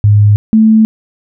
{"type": "tone pair in turn", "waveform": "sine", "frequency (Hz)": [103.83, 219.6], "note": ["G#2", "A3"], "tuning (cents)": [0, -3], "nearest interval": "octave + minor second", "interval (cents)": 1297, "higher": "second", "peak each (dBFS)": -3, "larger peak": "neither", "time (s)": [[0.04, 0.36], [0.53, 0.85]], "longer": "neither", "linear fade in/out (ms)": 0, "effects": []}